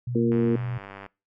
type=tone; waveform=sine; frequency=122 Hz; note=B2; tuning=21 cents flat; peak=-27 dBFS; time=0.07-0.78 s; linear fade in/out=5 ms
type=harmonic tone; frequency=116.54 Hz; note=A#2; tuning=in tune; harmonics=2 / 3 / 4; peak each=-22 / -25 / -27 dBFS; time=0.15-0.56 s; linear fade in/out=5 ms
type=click train; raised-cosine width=0.5 ms; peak=-25 dBFS; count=74; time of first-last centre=0.32-1.063 s; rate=98.3 Hz
effects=noise-tail reverb RT60 0.3 s tail -24 dB re dry